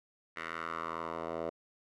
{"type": "tone with band-pass filter sweep", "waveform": "10% pulse", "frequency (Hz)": 82.41, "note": "E2", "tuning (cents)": 0, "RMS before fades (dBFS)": -39, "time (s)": [0.36, 1.5], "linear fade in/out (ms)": 10, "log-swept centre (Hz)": [1800, 630], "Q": 2.7, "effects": []}